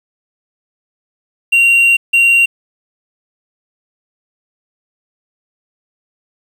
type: tone bursts at uneven times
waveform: triangle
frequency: 2758 Hz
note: F7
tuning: 22 cents flat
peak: -5 dBFS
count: 2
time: 1.52-1.97 / 2.13-2.46 s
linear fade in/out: 10 ms
effects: 7-bit